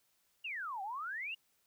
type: exponential two-way sweep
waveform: sine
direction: down then up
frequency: 2908 to 750 to 2908 Hz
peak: -38 dBFS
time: 0.44-1.35 s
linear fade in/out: 10 ms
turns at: 0.82 s
effects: white hiss -75 dBFS RMS until 1.66 s